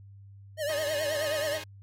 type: tone with vibrato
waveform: square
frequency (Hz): 601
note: D5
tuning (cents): +40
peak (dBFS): -29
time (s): 0.57-1.6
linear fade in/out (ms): 50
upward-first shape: triangle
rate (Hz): 9.4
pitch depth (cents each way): 120
type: chord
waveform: 5% pulse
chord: Ab major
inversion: second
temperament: equal with one note detuned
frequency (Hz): 311.1 / 415.3 / 536.4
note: Eb4 / Ab4 / C5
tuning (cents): 0 / 0 / +43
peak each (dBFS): -32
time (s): 0.69-1.64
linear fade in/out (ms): 5
effects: added 99 Hz sine -47 dBFS peak until 1.82 s + AAC 48 kbps